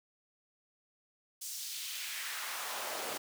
pink noise with high-pass filter sweep, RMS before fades -40 dBFS, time 1.41-3.18 s, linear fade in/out 10 ms, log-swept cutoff 6400 to 400 Hz, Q 1.3, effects none

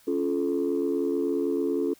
sine chord, Db augmented, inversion none, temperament just, 277.2 / 346.5 / 433.1 Hz, Db4 / F4 / A4, 0 / -14 / -27 cents, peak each -27 dBFS, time 0.07-1.94 s, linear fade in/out 10 ms, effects tanh soft clip ceiling -17 dBFS + white hiss -58 dBFS RMS until 1.99 s

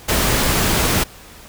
pink noise, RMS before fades -17 dBFS, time 0.08-1.04 s, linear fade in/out 10 ms, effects pink hiss -41 dBFS RMS until 1.48 s

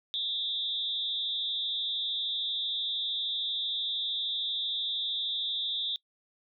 sine tone with amplitude modulation, 3585 Hz, A7, 32 cents sharp, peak -25 dBFS, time 0.14-5.96 s, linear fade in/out 0 ms, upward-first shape sine, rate 267 Hz, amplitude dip 100%, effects noise-tail reverb RT60 0.1 s tail -22 dB re dry

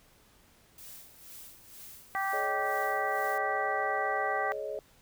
blue noise with tremolo, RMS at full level -47 dBFS, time 0.78-3.38 s, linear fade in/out 2 ms, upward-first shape sine, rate 2.1 Hz, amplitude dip 70%
harmonic tone, 389.5 Hz, G4, 11 cents flat, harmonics 2 / 3 / 4 / 5, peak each -32 / -35 / -37 / -35 dBFS, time 2.15-4.52 s, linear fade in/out 0 ms
sine chord, Ab suspended fourth, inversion none, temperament equal with one note detuned, 423.8 / 554.4 / 622.3 Hz, Ab4 / Db5 / Eb5, +35 / 0 / 0 cents, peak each -38 dBFS, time 2.33-4.79 s, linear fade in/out 2 ms
effects pink hiss -62 dBFS RMS until 5.01 s

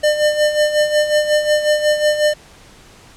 square tone with tremolo, 601 Hz, D5, 40 cents sharp, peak -11 dBFS, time 0.03-2.34 s, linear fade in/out 10 ms, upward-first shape sine, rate 5.5 Hz, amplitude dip 65%, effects pink hiss -44 dBFS RMS until 3.16 s + low-pass 9000 Hz 12 dB/octave

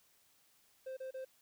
triangle tone bursts, 523.3 Hz, C5, in tune, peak -39 dBFS, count 3, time 0.86-1.25 s, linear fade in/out 10 ms, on 110 ms, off 30 ms, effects white hiss -70 dBFS RMS until 1.41 s

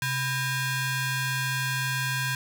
sawtooth ring-modulated tone, 863 Hz, A5, 34 cents flat, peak -19 dBFS, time 0.02-2.35 s, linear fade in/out 2 ms, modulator 731 Hz, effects none

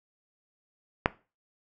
click, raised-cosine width 0.5 ms, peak -5 dBFS, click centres 1.059 s, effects noise-tail reverb RT60 0.3 s tail -18 dB re dry

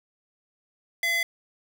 square tone with high-pass filter, 679 Hz, F5, 49 cents flat, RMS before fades -25 dBFS, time 1.03-1.23 s, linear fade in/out 2 ms, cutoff 1900 Hz, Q 2.5, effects none

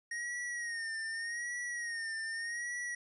square tone with vibrato, 1864.7 Hz, A#6, in tune, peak -37 dBFS, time 0.11-2.95 s, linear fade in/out 5 ms, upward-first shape sine, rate 0.84 Hz, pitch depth 69 cents each way, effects resampled to 24000 Hz + 12-bit

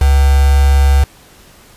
sine tone with quantisation, 69.3 Hz, C#2, in tune, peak -6 dBFS, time 0.01-1.04 s, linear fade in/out 5 ms, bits 3, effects pink hiss -43 dBFS RMS until 1.76 s + resampled to 32000 Hz

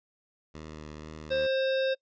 10% pulse tone with vibrato, 77 Hz, D#2, 17 cents flat, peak -33 dBFS, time 0.54-1.47 s, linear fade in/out 10 ms, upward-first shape sine, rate 2.1 Hz, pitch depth 25 cents each way
harmonic tone, 530 Hz, C5, 22 cents sharp, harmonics 1 / 3 / 5 / 7 / 9 / 10, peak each -25 / -36 / -40 / -37 / -49 / -47 dBFS, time 1.3-1.95 s, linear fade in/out 20 ms
effects noise-tail reverb RT60 0.1 s tail -26 dB re dry + resampled to 16000 Hz

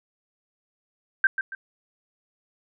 sine tone with echo, 1568 Hz, G6, in tune, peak -14 dBFS, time 1.24-1.27 s, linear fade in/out 2 ms, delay 140 ms, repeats 2, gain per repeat -9 dB, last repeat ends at 1.55 s, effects none

